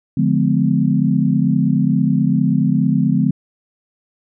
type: chord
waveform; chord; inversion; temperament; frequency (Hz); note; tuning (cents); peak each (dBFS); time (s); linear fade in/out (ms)
sine; D diminished seventh; none; just; 146.83 / 176.2 / 211.4 / 253.7; D3 / F3 / Ab3 / Cb4; 0 / +16 / +31 / +47; -18; 0.17-3.31; 5
effects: none